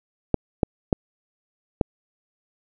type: clicks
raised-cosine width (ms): 2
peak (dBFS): -4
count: 4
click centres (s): 0.343 / 0.632 / 0.928 / 1.812
effects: none